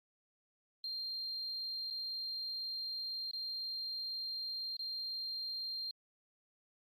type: tone with dropouts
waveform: sine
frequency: 4186 Hz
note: C8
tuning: in tune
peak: -37 dBFS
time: 0.84-5.91 s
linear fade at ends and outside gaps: 2 ms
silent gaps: 1.902-1.907 / 3.312-3.333 / 4.768-4.792 s
effects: tanh soft clip ceiling -34 dBFS + Opus 48 kbps